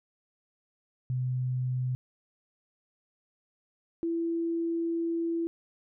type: tone pair in turn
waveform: sine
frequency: 127 / 334 Hz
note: B2 / E4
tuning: +49 / +23 cents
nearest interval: octave + perfect fourth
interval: 1674 cents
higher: second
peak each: -27 dBFS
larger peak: neither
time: 1.1-1.95 / 4.03-5.47 s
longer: second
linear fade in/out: 0 ms
effects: none